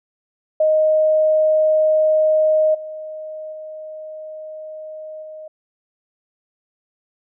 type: tone with level steps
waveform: sine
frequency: 622.3 Hz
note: D#5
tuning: in tune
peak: -12 / -28 / -30 / -32 dBFS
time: 0.6-5.48 s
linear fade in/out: 5 ms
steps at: 2.74 / 3.52 / 5.22 s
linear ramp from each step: 10 ms
effects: none